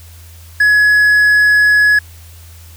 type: tone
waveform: triangle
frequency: 1687 Hz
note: G#6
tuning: 27 cents sharp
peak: -5 dBFS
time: 0.6-1.99 s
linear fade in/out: 5 ms
effects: added 83 Hz sine -35 dBFS peak until 2.76 s + white hiss -43 dBFS RMS until 2.76 s